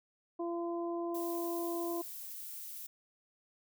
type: harmonic tone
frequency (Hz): 341.3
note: F4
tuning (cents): -40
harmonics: 1 / 2 / 3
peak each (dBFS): -35 / -41 / -45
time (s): 0.39-2.02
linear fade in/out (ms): 10
type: noise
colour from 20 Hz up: violet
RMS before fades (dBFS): -45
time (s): 1.14-2.87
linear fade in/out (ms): 10
effects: none